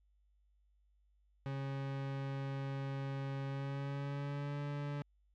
40% pulse tone with pitch glide, 136.9 to 144.37 Hz, C#3 to D3, -21 to -29 cents, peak -37 dBFS, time 1.46-5.02 s, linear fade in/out 0 ms, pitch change +92 cents, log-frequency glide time 3.47-4.6 s, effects added 50 Hz sine -69 dBFS peak until 5.34 s + low-pass 3000 Hz 12 dB/octave

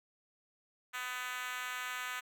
5% pulse tone with high-pass filter, 250.6 Hz, B3, 25 cents sharp, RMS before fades -40 dBFS, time 0.93-2.21 s, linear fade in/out 20 ms, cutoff 1300 Hz, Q 1.7, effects none

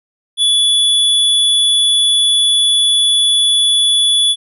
square tone, 3430 Hz, A7, 45 cents flat, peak -10 dBFS, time 0.37-4.36 s, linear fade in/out 50 ms, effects resampled to 32000 Hz

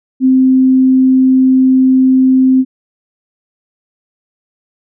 sine tone, 260.4 Hz, C4, 8 cents flat, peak -5 dBFS, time 0.2-2.65 s, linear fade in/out 50 ms, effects none

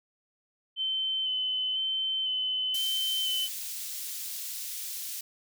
sine tone with vibrato, 3061 Hz, G7, 42 cents flat, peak -27 dBFS, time 0.76-3.49 s, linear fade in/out 50 ms, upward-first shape square, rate 1 Hz, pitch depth 13 cents each way
white high-pass noise, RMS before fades -37 dBFS, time 2.74-5.21 s, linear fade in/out 5 ms, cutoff 3500 Hz, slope 12 dB/octave
effects none

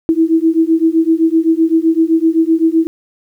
sine beating tone pair, 321.5 / 329.3 Hz, E4 / E4, -43 / -2 cents, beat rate 7.8 Hz, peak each -12 dBFS, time 0.09-2.87 s, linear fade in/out 0 ms, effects 8-bit

